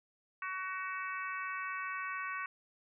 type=harmonic tone; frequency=375.6 Hz; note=F#4; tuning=26 cents sharp; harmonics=3 / 4 / 5 / 6 / 7; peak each=-40 / -42 / -44 / -46 / -47 dBFS; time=0.42-2.46 s; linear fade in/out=2 ms; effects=none